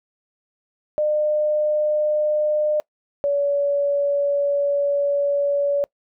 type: tone pair in turn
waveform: sine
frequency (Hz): 604 / 569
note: D5 / C#5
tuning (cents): +48 / +45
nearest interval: minor second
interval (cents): 103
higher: first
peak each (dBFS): -17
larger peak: neither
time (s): 0.98-2.8 / 3.24-5.84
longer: second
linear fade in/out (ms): 0
effects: noise-tail reverb RT60 0.1 s tail -25 dB re dry